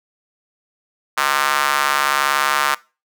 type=tone with high-pass filter; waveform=square; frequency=70.5 Hz; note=C#2; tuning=30 cents sharp; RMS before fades=-18 dBFS; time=1.17-2.75 s; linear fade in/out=10 ms; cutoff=1200 Hz; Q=2.3; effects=noise-tail reverb RT60 0.3 s tail -21 dB re dry